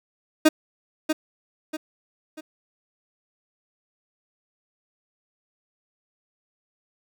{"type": "tone with echo", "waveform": "30% pulse", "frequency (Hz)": 311.1, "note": "D#4", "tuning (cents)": 0, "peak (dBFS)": -9, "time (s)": [0.45, 0.49], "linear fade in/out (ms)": 10, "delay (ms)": 640, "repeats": 3, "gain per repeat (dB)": -8, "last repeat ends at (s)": 2.41, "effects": []}